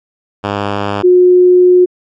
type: tone pair in turn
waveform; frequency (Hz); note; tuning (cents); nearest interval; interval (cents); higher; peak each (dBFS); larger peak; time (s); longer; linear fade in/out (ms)
5% pulse / sine; 101.4 / 361.3; G#2 / F#4; -41 / -41; octave + minor seventh; 2200; second; -3; neither; 0.43-1.03 / 1.03-1.86; second; 20
effects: low-pass 3000 Hz 12 dB/octave + MP3 64 kbps